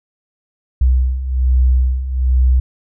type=beating tone pair; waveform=sine; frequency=62.7 / 63.9 Hz; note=B1 / C2; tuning=+27 / -40 cents; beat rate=1.2 Hz; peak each=-17 / -12 dBFS; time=0.81-2.6 s; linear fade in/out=5 ms; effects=none